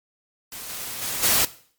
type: noise with level steps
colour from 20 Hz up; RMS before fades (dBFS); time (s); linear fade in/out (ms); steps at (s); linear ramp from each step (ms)
white; -36 / -33 / -28 / -19; 0.52-1.45; 2; 0.68 / 1.01 / 1.22; 20
effects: noise-tail reverb RT60 0.5 s tail -17 dB re dry + MP3 96 kbps